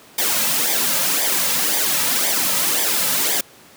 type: noise with flanger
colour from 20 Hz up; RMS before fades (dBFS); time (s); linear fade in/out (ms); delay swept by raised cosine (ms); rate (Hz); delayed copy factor
white; -19; 0.18-3.41; 5; 0.72 to 2.82; 1.9; -0.7
effects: pink hiss -46 dBFS RMS until 3.76 s + high-pass 150 Hz 12 dB/octave